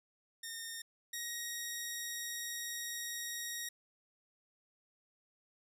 10% pulse tone pair in turn, 1834 / 1884.5 Hz, A#6 / A#6, -29 / +18 cents, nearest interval unison, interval 47 cents, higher second, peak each -33 / -30 dBFS, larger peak second, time 0.43-0.82 / 1.13-3.69 s, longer second, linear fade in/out 5 ms, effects none

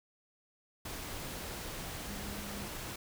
sine tone in noise, 202 Hz, G#3, 48 cents flat, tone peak -45 dBFS, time 2.08-2.68 s, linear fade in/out 5 ms, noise pink, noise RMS -42 dBFS, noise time 0.85-2.96 s, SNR -6 dB, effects none

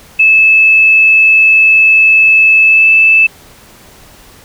sine tone with pitch glide, 2610 to 2630 Hz, E7 to E7, -18 to -5 cents, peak -3 dBFS, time 0.19-3.27 s, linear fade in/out 10 ms, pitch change +13 cents, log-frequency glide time 2.61-2.89 s, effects pink hiss -39 dBFS RMS until 4.44 s

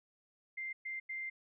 sine tone bursts at uneven times, 2093 Hz, C7, in tune, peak -38 dBFS, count 3, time 0.57-0.73 / 0.85-1 / 1.09-1.3 s, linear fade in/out 10 ms, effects none

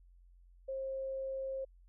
sine tone, 534 Hz, C5, 35 cents sharp, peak -36 dBFS, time 0.68-1.65 s, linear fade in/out 10 ms, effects added 44 Hz sine -58 dBFS peak until 1.88 s

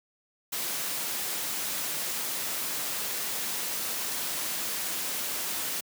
white noise, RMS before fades -32 dBFS, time 0.52-5.81 s, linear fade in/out 10 ms, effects high-pass 150 Hz 12 dB/octave

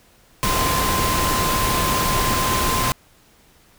sine tone in noise, 1039 Hz, C6, 12 cents flat, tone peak -22 dBFS, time 0.43-2.92 s, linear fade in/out 0 ms, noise pink, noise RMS -21 dBFS, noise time 0.43-2.92 s, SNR -4 dB, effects pink hiss -54 dBFS RMS until 3.78 s

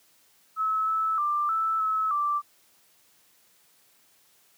sine tone with pitch steps, 1295 / 1307 / 1185 / 1317 / 1295 / 1173 Hz, E6 / E6 / D6 / E6 / E6 / D6, -31 / -15 / +15 / -2 / -31 / -2 cents, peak -23 dBFS, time 0.56-2.42 s, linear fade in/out 50 ms, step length 310 ms, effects white hiss -62 dBFS RMS until 4.57 s + high-pass 100 Hz 12 dB/octave

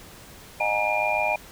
sine tone cluster, 616 / 723 / 830 / 937 / 2407 Hz, D#5 / F#5 / G#5 / A#5 / D7, -17 / -40 / -1 / +9 / +42 cents, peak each -27 / -30 / -28 / -31 / -25 dBFS, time 0.6-1.36 s, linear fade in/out 5 ms, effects pink hiss -46 dBFS RMS until 1.51 s

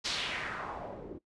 white noise with low-pass filter sweep, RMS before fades -38 dBFS, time 0.04-1.19 s, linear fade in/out 20 ms, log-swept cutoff 5100 to 300 Hz, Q 2.3, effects noise-tail reverb RT60 0.1 s tail -17 dB re dry + resampled to 24000 Hz

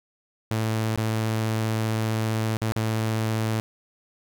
sawtooth tone with dropouts, 110.6 Hz, A2, 9 cents sharp, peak -19 dBFS, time 0.51-3.6 s, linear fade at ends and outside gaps 0 ms, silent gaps 0.959-0.976 / 2.57-2.616 / 2.721-2.762 s, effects none

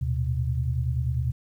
sine tone cluster, 76.9 / 115.6 / 125.8 Hz, D#2 / A#2 / B2, -20 / -14 / +32 cents, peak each -27 / -32 / -26 dBFS, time 0.01-1.32 s, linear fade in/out 10 ms, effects 10-bit

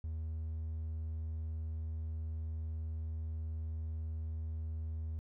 triangle tone, 79.6 Hz, D#2, 40 cents sharp, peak -34 dBFS, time 0.04-5.19 s, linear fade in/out 0 ms, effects tanh soft clip ceiling -30 dBFS

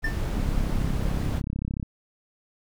brown noise, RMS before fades -27 dBFS, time 0.02-1.42 s, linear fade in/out 50 ms
triangle tone with exponential decay, 1785 Hz, A6, 24 cents sharp, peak -21 dBFS, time 0.04-0.19 s, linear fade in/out 5 ms, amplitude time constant 32 ms
click train, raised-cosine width 5 ms, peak -17 dBFS, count 50, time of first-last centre 0.37-1.828 s, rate 33.6 Hz
effects none

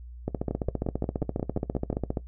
two click trains, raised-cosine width 2 ms, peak -15 / -14 dBFS, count 9 / 29, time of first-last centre 0.51-1.928 / 0.28-2.172 s, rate 5.64 / 14.8 Hz, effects noise-tail reverb RT60 0.1 s tail -17 dB re dry + added 60 Hz sine -40 dBFS peak until 2.27 s

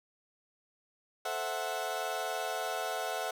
30% pulse chord, F# half-diminished seventh, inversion first, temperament equal, 440 / 523.3 / 659.3 / 740 Hz, A4 / C5 / E5 / F#5, 0 / 0 / 0 / 0 cents, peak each -39 / -39 / -35 / -34 dBFS, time 1.25-3.31 s, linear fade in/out 5 ms, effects none

